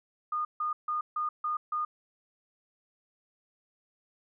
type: tone bursts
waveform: sine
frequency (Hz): 1223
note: D#6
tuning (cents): -30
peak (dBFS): -28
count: 6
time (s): 0.32-1.85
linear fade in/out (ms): 5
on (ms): 130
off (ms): 150
effects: none